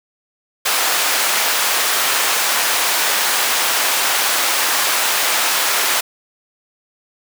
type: high-pass noise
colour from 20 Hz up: pink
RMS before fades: -17 dBFS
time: 0.65-6.01 s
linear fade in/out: 10 ms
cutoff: 860 Hz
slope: 12 dB/octave
effects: none